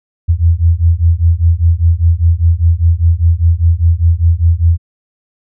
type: beating tone pair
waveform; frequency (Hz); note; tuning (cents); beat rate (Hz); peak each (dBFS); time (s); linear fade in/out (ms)
sine; 81.6 / 86.6; E2 / F2; -17 / -14; 5; -10; 0.28-4.78; 20
effects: none